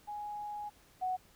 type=tone pair in turn; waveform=sine; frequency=832 / 741.2 Hz; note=G#5 / F#5; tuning=+3 / +3 cents; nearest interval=major second; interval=200 cents; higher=first; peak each=-38 / -31 dBFS; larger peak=second; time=0.07-0.7 / 1.01-1.17 s; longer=first; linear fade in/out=20 ms; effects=pink hiss -63 dBFS RMS until 1.35 s